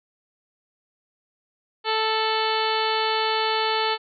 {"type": "harmonic tone with a mistuned harmonic", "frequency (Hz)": 440, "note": "A4", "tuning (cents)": 0, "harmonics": [1, 2, 3, 4, 5, 6, 7, 8, 9, 10], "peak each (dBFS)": [-27, -25, -29, -32, -33, -35, -31, -33, -36, -32], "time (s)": [1.84, 3.98], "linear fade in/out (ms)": 50, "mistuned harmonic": 7, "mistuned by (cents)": -27, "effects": []}